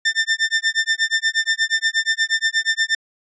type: tone with tremolo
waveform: sawtooth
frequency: 1794 Hz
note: A6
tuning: 33 cents sharp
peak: -10 dBFS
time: 0.05-2.95 s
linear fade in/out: 5 ms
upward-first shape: sine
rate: 8.4 Hz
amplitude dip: 100%
effects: resampled to 16000 Hz